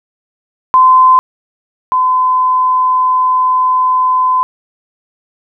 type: tone pair in turn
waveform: sine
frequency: 1028 / 1019.1 Hz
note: C6 / C6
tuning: -31 / -46 cents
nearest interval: unison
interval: 15 cents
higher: first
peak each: -3 / -8 dBFS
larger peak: first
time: 0.74-1.19 / 1.92-4.43 s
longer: second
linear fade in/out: 0 ms
effects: none

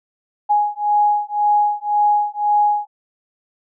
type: beating tone pair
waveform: sine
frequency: 830.6 / 832.5 Hz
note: G#5 / G#5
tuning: 0 / +4 cents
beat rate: 1.9 Hz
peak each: -17 dBFS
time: 0.49-2.87 s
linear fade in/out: 20 ms
effects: none

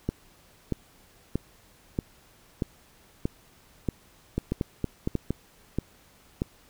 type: two click trains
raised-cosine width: 3 ms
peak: -13 / -13 dBFS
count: 11 / 5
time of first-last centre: 0.09-6.419 / 4.38-5.306 s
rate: 1.58 / 4.32 Hz
effects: pink hiss -58 dBFS RMS until 6.69 s

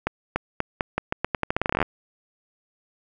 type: accelerating click train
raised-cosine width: 0.5 ms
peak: -7 dBFS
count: 21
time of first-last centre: 0.07-1.827 s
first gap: 290 ms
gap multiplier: 0.84
effects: none

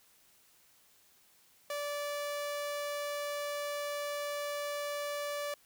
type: tone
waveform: sawtooth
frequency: 581 Hz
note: D5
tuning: 19 cents flat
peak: -31 dBFS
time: 1.7-5.54 s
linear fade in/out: 2 ms
effects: white hiss -65 dBFS RMS until 5.65 s

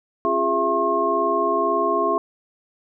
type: tone cluster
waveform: sine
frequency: 271.1 / 347.5 / 409.5 / 669 / 1075 Hz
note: C#4 / F4 / G#4 / E5 / C6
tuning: -38 / -9 / -24 / +25 / +47 cents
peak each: -30 / -26 / -24 / -24 / -21 dBFS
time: 0.25-2.18 s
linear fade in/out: 0 ms
effects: none

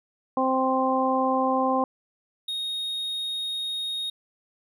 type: harmonic tone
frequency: 261.6 Hz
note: C4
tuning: in tune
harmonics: 1 / 2 / 3 / 4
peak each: -26 / -26 / -26 / -26 dBFS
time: 0.37-1.84 s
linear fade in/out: 2 ms
type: tone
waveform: triangle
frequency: 3729 Hz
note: A#7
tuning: in tune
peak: -26 dBFS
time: 2.48-4.1 s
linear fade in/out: 5 ms
effects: none

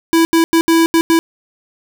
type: tone bursts at uneven times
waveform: square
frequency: 329.6 Hz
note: E4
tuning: in tune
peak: -9 dBFS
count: 6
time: 0.13-0.25 / 0.33-0.44 / 0.53-0.61 / 0.68-0.86 / 0.94-1.01 / 1.1-1.19 s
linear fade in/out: 0 ms
effects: none

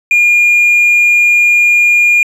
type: tone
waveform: triangle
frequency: 2420 Hz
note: D#7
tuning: 49 cents flat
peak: -3 dBFS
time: 0.11-2.23 s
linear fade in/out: 2 ms
effects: tanh soft clip ceiling 0 dBFS + resampled to 32000 Hz

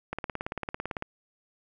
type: click train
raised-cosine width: 0.5 ms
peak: -17 dBFS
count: 17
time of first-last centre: 0.13-1.024 s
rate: 17.9 Hz
effects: none

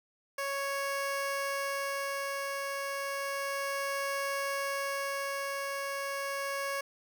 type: tone with tremolo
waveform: 15% pulse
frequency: 554.4 Hz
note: C#5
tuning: in tune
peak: -25 dBFS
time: 0.38-6.81 s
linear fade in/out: 5 ms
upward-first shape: sine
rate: 0.32 Hz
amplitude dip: 25%
effects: none

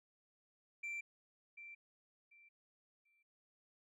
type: tone with echo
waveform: sine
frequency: 2349 Hz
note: D7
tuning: in tune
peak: -38 dBFS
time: 0.83-1.01 s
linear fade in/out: 10 ms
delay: 740 ms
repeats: 3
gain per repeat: -12 dB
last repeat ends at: 3.23 s
effects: tanh soft clip ceiling -40 dBFS

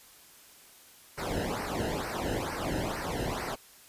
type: noise with flanger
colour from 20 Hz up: brown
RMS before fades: -33 dBFS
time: 1.17-3.56 s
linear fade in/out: 20 ms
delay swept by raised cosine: 0.28 to 0.89 ms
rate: 2.2 Hz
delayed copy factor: -0.95
effects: white hiss -55 dBFS RMS until 3.88 s + resampled to 32000 Hz

